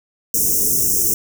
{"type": "band-stop noise", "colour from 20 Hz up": "white", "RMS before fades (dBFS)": -17, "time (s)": [0.34, 1.14], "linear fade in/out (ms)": 2, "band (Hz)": [490, 5500], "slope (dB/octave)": 96, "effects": []}